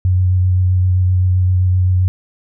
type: tone with vibrato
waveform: sine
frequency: 91.7 Hz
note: F#2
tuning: 15 cents flat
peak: -10 dBFS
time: 0.05-2.08 s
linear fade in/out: 0 ms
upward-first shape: sine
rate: 7.7 Hz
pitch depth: 17 cents each way
effects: none